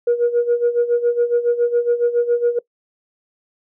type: tone with tremolo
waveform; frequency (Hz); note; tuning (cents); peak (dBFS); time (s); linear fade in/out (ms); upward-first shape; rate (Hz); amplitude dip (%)
sine; 477.8; A#4; +43; -10; 0.07-2.59; 5; sine; 7.2; 80
effects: noise-tail reverb RT60 0.1 s tail -22 dB re dry + tanh soft clip ceiling -9 dBFS